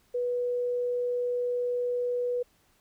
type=tone; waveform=sine; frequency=489.7 Hz; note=B4; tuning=15 cents flat; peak=-26 dBFS; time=0.14-2.43 s; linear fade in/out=10 ms; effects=pink hiss -66 dBFS RMS until 2.8 s